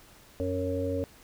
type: harmonic tone with a mistuned harmonic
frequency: 92.1 Hz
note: F#2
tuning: 7 cents flat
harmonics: 1 / 3 / 5 / 6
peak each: -33 / -33 / -33 / -33 dBFS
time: 0.4-1.04 s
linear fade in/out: 0 ms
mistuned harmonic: 1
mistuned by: -20 cents
effects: pink hiss -55 dBFS RMS until 1.23 s